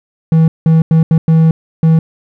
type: tone bursts at uneven times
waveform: triangle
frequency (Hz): 161.4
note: E3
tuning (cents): -36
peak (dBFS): -3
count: 6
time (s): 0.32-0.48 / 0.66-0.82 / 0.91-1.03 / 1.11-1.18 / 1.28-1.51 / 1.83-1.99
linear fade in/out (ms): 2
effects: none